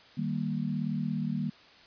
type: chord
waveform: sine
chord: Eb major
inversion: none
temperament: equal with one note detuned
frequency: 154.49 / 196 / 233.1 Hz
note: Eb3 / G3 / Bb3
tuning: -12 / 0 / 0 cents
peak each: -33 dBFS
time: 0.17-1.5 s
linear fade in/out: 10 ms
effects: white hiss -55 dBFS RMS until 1.86 s + resampled to 11025 Hz